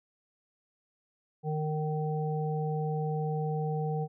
harmonic tone, 153.8 Hz, D#3, 20 cents flat, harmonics 1 / 3 / 5, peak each -30 / -35 / -37 dBFS, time 1.43-4.08 s, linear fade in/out 50 ms, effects none

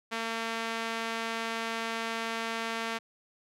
sawtooth tone with band-pass filter, 227.2 Hz, A#3, 44 cents flat, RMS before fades -34 dBFS, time 0.11-2.99 s, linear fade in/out 20 ms, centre 2100 Hz, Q 0.68, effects none

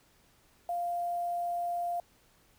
sine tone with quantisation, 697 Hz, F5, 4 cents flat, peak -30 dBFS, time 0.69-2 s, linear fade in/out 2 ms, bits 9, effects pink hiss -65 dBFS RMS until 2.58 s

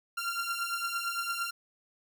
sawtooth beating tone pair, 1376 / 1384.8 Hz, F6 / F6, -26 / -15 cents, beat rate 8.8 Hz, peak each -32 / -30 dBFS, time 0.17-1.51 s, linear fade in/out 10 ms, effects none

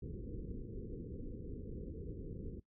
pink low-pass noise, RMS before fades -45 dBFS, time 0.02-2.6 s, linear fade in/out 5 ms, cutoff 490 Hz, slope 96 dB/octave, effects noise-tail reverb RT60 0.1 s tail -18 dB re dry

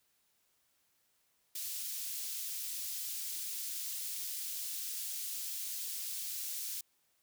white high-pass noise, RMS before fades -40 dBFS, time 1.55-6.81 s, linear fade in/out 5 ms, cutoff 3900 Hz, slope 12 dB/octave, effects white hiss -75 dBFS RMS until 7.22 s

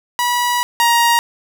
sawtooth tone pair in turn, 972 / 941.1 Hz, B5 / A#5, -28 / +16 cents, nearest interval minor second, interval 56 cents, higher first, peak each -11 / -7 dBFS, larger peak second, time 0.19-0.63 / 0.8-1.19 s, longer first, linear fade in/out 0 ms, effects none

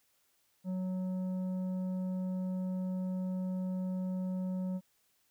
sine tone with tanh clipping, 185 Hz, F#3, in tune, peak -34 dBFS, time 0.64-4.81 s, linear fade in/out 50 ms, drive 8 dB, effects white hiss -73 dBFS RMS until 5.3 s

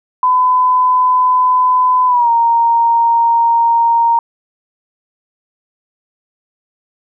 sine tone with pitch glide, 1008 to 929.7 Hz, B5 to A#5, +35 to -5 cents, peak -8 dBFS, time 0.23-4.19 s, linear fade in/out 2 ms, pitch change -140 cents, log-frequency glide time 2.07-2.3 s, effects none

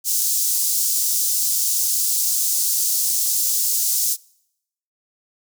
pink high-pass noise, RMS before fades -20 dBFS, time 0.04-4.17 s, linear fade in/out 50 ms, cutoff 5700 Hz, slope 24 dB/octave, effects noise-tail reverb RT60 0.8 s tail -25 dB re dry

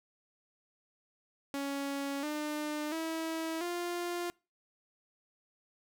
sawtooth tone with pitch steps, 278.9 / 300.6 / 324.1 / 349.4 Hz, C#4 / D4 / E4 / F4, +11 / +40 / -29 / +1 cents, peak -30 dBFS, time 1.54-4.3 s, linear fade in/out 0 ms, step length 690 ms, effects noise-tail reverb RT60 0.3 s tail -25 dB re dry

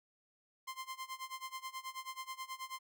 sawtooth tone with tremolo, 1046.5 Hz, C6, in tune, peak -36 dBFS, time 0.67-2.79 s, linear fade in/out 10 ms, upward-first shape sine, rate 9.3 Hz, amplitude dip 90%, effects none

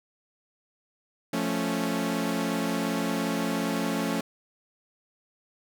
sawtooth chord, F augmented, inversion none, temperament equal, 174.61 / 220 / 277.2 Hz, F3 / A3 / C#4, 0 / 0 / 0 cents, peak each -28 / -26 / -26 dBFS, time 1.33-4.21 s, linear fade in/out 5 ms, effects none

